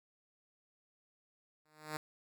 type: tone with exponential growth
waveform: 5% pulse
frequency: 153.6 Hz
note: D#3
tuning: 22 cents flat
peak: -25 dBFS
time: 1.65-1.97 s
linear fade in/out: 2 ms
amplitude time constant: 69 ms
effects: none